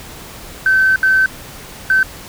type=tone bursts at uneven times; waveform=sine; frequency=1538 Hz; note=G6; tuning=33 cents flat; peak=-8 dBFS; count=3; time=0.66-0.96 / 1.03-1.26 / 1.9-2.03 s; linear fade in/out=2 ms; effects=tanh soft clip ceiling -4 dBFS + pink hiss -34 dBFS RMS until 2.28 s